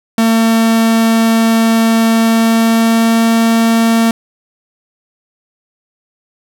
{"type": "tone with pitch glide", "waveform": "45% pulse", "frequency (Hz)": [226, 227.7], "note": ["A3", "A#3"], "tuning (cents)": [47, -40], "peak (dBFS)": -8, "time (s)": [0.18, 4.11], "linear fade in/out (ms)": 2, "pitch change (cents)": 13, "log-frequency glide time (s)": [2.11, 3.25], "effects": []}